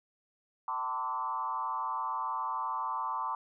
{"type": "tone with frequency modulation", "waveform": "sine", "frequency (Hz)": 1024, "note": "C6", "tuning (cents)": -38, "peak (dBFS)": -31, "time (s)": [0.68, 3.35], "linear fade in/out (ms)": 2, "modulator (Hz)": 127, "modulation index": 1.4, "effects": []}